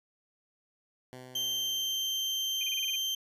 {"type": "tone with exponential decay", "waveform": "10% pulse", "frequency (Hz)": 127.3, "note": "C3", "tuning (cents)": -47, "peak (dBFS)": -35, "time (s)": [1.13, 2.79], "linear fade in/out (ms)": 0, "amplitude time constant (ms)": 360}
{"type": "tone", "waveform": "35% pulse", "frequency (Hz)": 3136, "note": "G7", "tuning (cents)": 0, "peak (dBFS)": -28, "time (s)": [1.35, 3.15], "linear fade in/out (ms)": 5}
{"type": "tone bursts", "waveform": "sine", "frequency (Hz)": 2454, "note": "D#7", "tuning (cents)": -25, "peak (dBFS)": -35, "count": 7, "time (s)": [2.61, 2.956], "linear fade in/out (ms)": 2, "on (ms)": 22, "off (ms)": 32}
{"effects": ["resampled to 32000 Hz"]}